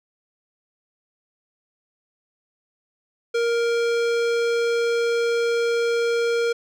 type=tone with hard clipping; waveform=sine; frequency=467.8 Hz; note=A#4; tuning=6 cents sharp; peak=-21 dBFS; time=3.34-6.53 s; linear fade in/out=10 ms; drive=18 dB; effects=none